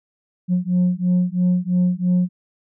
sine beating tone pair, 178.4 / 181.4 Hz, F3 / F#3, +37 / -34 cents, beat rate 3 Hz, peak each -17 dBFS, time 0.48-2.29 s, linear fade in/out 50 ms, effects tanh soft clip ceiling -12 dBFS

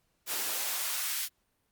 white noise with high-pass filter sweep, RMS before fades -33 dBFS, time 0.26-1.29 s, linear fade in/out 50 ms, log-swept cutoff 230 to 2000 Hz, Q 0.81, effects pink hiss -75 dBFS RMS until 1.71 s + Opus 48 kbps

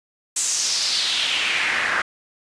pink noise with band-pass filter sweep, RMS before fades -22 dBFS, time 0.36-2.02 s, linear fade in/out 5 ms, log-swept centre 7700 to 1500 Hz, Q 3, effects resampled to 22050 Hz

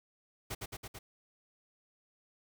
pink noise with echo, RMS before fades -39 dBFS, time 0.5-0.55 s, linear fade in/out 10 ms, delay 110 ms, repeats 4, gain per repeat -2 dB, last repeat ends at 0.99 s, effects none

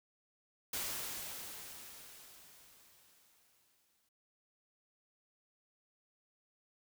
white noise with exponential decay, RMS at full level -38 dBFS, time 0.73-4.09 s, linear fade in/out 5 ms, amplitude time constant 730 ms, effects none

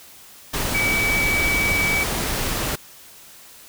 sine tone in noise, 2286 Hz, D7, 47 cents flat, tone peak -19 dBFS, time 0.74-2.04 s, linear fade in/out 10 ms, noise pink, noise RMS -24 dBFS, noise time 0.53-2.76 s, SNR +2 dB, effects white hiss -45 dBFS RMS until 3.68 s

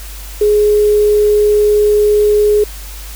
sine tone with quantisation, 418.6 Hz, G#4, 14 cents sharp, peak -7 dBFS, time 0.41-2.64 s, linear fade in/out 5 ms, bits 5, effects added 50 Hz sine -27 dBFS peak until 3.15 s + white hiss -33 dBFS RMS until 3.15 s

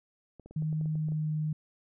clicks, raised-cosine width 2 ms, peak -35 dBFS, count 10, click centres 0.397 / 0.46 / 0.51 / 0.623 / 0.728 / 0.812 / 0.858 / 0.955 / 1.086 / 1.121 s
sine tone with pitch glide, 155.56 to 153.95 Hz, D#3 to D#3, 0 to -18 cents, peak -28 dBFS, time 0.56-1.53 s, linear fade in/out 5 ms, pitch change -18 cents, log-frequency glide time 0.91-1.3 s
effects none

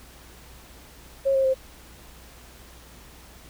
sine tone with pitch steps, 544 / 535 / 526.1 Hz, C#5 / C5 / C5, -33 / +38 / +9 cents, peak -18 dBFS, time 1.25-1.544 s, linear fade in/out 20 ms, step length 98 ms, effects added 60 Hz sine -50 dBFS peak until 3.49 s + pink hiss -49 dBFS RMS until 3.49 s

